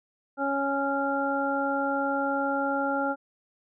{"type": "harmonic tone", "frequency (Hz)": 277.2, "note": "C#4", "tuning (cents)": 0, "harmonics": [1, 2, 3, 5], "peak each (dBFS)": [-30, -30, -30, -30], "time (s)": [0.37, 3.16], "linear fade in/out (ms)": 50, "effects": []}